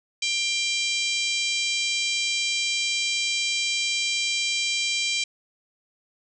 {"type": "harmonic tone", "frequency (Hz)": 791, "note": "G5", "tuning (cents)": 15, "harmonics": [3, 4, 5, 6, 7, 8, 9, 10], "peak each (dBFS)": [-27, -29, -31, -33, -34, -35, -36, -37], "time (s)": [0.22, 5.24], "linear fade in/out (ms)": 5, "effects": []}